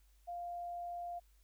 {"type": "tone", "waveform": "sine", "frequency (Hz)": 698.5, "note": "F5", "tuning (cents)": 0, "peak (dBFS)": -40, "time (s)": [0.27, 1.2], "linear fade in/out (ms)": 20, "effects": ["added 50 Hz sine -64 dBFS peak until 1.43 s", "white hiss -75 dBFS RMS until 1.43 s"]}